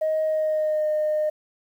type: tone with pitch glide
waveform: sine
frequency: 627 to 611.3 Hz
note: D#5 to D#5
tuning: +13 to -31 cents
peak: -19 dBFS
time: 0.01-1.3 s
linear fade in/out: 10 ms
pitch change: -44 cents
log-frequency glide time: 0.24-0.88 s
effects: tanh soft clip ceiling -17 dBFS + 9-bit